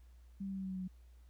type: tone with pitch steps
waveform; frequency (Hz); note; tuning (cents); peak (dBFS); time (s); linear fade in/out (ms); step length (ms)
sine; 196 / 194.31 / 192.63 / 190.97 / 189.32 / 187.69 / 186.07 / 184.47; G3 / G3 / G3 / G3 / F#3 / F#3 / F#3 / F#3; 0 / -15 / -30 / -45 / +40 / +25 / +10 / -5; -38; 0.4-0.88; 10; 60
effects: added 60 Hz sine -56 dBFS peak until 1.29 s + pink hiss -75 dBFS RMS until 1.29 s